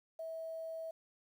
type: tone with quantisation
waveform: sine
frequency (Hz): 650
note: E5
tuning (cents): -24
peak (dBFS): -40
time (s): 0.19-0.91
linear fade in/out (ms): 5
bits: 11
effects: none